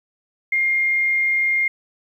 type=tone; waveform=sine; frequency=2121 Hz; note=C7; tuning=23 cents sharp; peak=-16 dBFS; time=0.52-1.68 s; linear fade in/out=5 ms; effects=9-bit